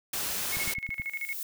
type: noise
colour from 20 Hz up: white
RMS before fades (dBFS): -32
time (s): 0.13-0.74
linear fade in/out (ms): 5
type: tone with tremolo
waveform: sine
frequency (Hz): 2183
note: C#7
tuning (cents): -27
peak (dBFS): -30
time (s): 0.52-1.34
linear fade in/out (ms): 10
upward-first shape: square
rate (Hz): 13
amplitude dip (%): 80
type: click train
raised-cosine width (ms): 5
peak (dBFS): -28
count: 5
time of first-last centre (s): 0.57-0.998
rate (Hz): 9.34
type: noise with exponential growth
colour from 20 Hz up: violet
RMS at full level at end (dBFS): -34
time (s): 0.6-1.43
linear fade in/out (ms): 2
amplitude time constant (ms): 180
effects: none